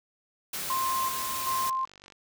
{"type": "noise", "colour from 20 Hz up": "white", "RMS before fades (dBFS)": -34, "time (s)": [0.53, 1.7], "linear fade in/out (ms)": 5}
{"type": "tone with tremolo", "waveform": "sine", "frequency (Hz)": 1051, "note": "C6", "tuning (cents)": 7, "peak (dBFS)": -26, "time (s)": [0.7, 1.85], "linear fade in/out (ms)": 2, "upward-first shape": "square", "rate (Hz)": 1.3, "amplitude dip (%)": 55}
{"type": "click train", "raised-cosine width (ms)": 0.2, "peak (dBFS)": -33, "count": 35, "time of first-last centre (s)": [1.42, 2.122], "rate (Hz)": 48.4}
{"effects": []}